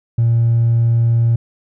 sine tone with hard clipping, 116.54 Hz, A#2, in tune, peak -11 dBFS, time 0.18-1.36 s, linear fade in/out 5 ms, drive 1 dB, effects none

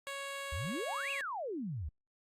10% pulse tone, 554.4 Hz, C#5, in tune, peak -31 dBFS, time 0.07-1.21 s, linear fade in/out 0 ms
sine exponential two-way sweep, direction up then down, 65.41 to 2839 to 65.41 Hz, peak -36 dBFS, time 0.52-1.89 s, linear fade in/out 5 ms, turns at 1.11 s
effects low-pass 12000 Hz 12 dB/octave + Opus 48 kbps

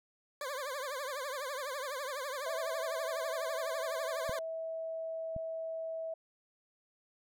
20% pulse tone with vibrato, 548 Hz, C#5, 20 cents flat, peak -32 dBFS, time 0.41-4.39 s, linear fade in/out 2 ms, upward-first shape triangle, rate 12 Hz, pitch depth 180 cents each way
sine tone, 650 Hz, E5, 24 cents flat, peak -36 dBFS, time 2.46-6.14 s, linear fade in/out 5 ms
clicks, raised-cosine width 5 ms, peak -30 dBFS, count 2, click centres 4.294 / 5.364 s
effects none

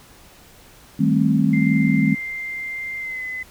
sine chord, A half-diminished seventh, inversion second, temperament just, 158.4 / 198 / 220 / 264 Hz, Eb3 / G3 / A3 / C4, +31 / +18 / 0 / +16 cents, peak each -20 dBFS, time 0.99-2.15 s, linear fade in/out 10 ms
sine tone with pitch glide, 2093 to 2025 Hz, C7 to B6, 0 to +43 cents, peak -26 dBFS, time 1.53-3.43 s, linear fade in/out 5 ms, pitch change -57 cents, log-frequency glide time 2.98-3.23 s
effects pink hiss -48 dBFS RMS until 3.5 s

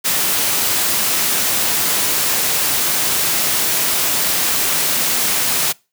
white noise, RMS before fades -17 dBFS, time 0.04-5.73 s, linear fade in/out 20 ms, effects noise-tail reverb RT60 0.3 s tail -25 dB re dry + high-pass 100 Hz 12 dB/octave

